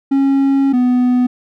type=tone pair in turn; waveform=triangle; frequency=273.8 / 248.7 Hz; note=C#4 / B3; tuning=-21 / +12 cents; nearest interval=major second; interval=167 cents; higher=first; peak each=-8 dBFS; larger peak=neither; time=0.11-0.73 / 0.73-1.27 s; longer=first; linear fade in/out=10 ms; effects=none